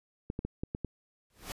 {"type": "clicks", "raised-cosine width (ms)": 3, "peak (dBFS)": -21, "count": 6, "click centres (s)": [0.301, 0.391, 0.45, 0.635, 0.749, 0.847]}
{"type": "noise with exponential growth", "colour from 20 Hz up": "pink", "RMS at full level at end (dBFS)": -35, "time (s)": [1.3, 1.52], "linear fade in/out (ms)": 1, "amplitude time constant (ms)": 46}
{"effects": ["resampled to 32000 Hz"]}